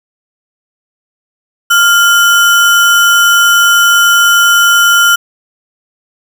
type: tone with sample-and-hold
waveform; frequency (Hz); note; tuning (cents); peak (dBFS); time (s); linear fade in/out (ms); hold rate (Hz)
sine; 1396.9; F6; 0; -4; 1.7-5.16; 10; 4410
effects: none